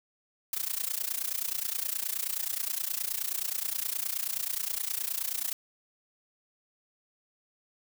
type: noise with amplitude modulation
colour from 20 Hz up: blue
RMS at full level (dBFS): -29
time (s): 0.53-5.53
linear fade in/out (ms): 2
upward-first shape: sine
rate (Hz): 29.5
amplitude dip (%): 90
effects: none